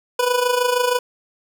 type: tone with amplitude modulation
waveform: 25% pulse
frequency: 493.9 Hz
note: B4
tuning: in tune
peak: -10 dBFS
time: 0.19-0.99 s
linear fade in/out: 5 ms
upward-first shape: sine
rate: 26.3 Hz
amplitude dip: 65%
effects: none